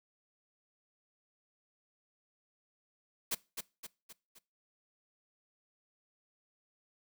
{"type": "noise with echo", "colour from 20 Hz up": "white", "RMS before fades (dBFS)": -33, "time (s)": [3.31, 3.35], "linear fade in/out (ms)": 10, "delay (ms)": 260, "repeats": 4, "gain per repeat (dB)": -6, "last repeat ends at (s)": 4.39, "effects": ["noise-tail reverb RT60 0.3 s tail -22 dB re dry"]}